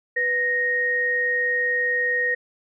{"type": "tone pair together", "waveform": "sine", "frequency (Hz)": [494.3, 1864.7], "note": ["B4", "A#6"], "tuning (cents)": [1, 0], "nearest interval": "octave + major seventh", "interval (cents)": 2299, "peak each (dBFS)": [-28, -20], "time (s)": [0.16, 2.35], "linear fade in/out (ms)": 10, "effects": []}